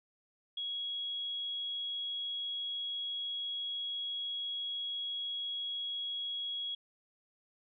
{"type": "tone", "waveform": "sine", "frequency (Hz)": 3322, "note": "G#7", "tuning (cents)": 0, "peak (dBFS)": -35, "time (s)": [0.57, 6.75], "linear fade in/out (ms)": 5, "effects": []}